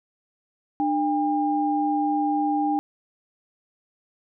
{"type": "tone pair together", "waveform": "sine", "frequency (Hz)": [299.4, 804], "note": ["D4", "G5"], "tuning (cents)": [33, 44], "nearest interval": "octave + perfect fourth", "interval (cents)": 1711, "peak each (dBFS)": -23, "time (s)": [0.8, 2.79], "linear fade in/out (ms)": 0, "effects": []}